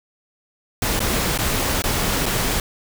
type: noise with dropouts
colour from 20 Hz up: pink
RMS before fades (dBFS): -21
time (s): 0.82-2.6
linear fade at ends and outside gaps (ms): 2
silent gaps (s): 0.993-1.003 / 1.377-1.387 / 1.821-1.839 / 2.258-2.262
effects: none